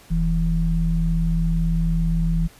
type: tone pair together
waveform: sine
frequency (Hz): 41.17 / 164.81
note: E1 / E3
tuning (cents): -1 / 0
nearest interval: 2 octaves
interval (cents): 2401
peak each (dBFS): -20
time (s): 0.1-2.48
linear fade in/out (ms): 20
effects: pink hiss -49 dBFS RMS until 2.59 s + resampled to 32000 Hz